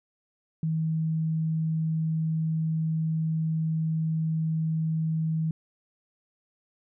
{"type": "tone", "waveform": "sine", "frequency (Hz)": 159.8, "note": "D#3", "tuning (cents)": 47, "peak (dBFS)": -24, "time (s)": [0.63, 5.51], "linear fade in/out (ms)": 2, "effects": []}